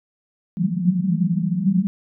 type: band-pass noise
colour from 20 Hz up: white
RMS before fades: -20 dBFS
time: 0.57-1.87 s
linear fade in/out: 0 ms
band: 170 to 200 Hz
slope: 96 dB/octave
effects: none